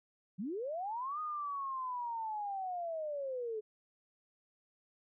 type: linear two-way sweep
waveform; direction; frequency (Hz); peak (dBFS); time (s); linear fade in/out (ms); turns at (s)
sine; up then down; 164.81 to 1244.5 to 421; -36; 0.38-3.61; 20; 1.2
effects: none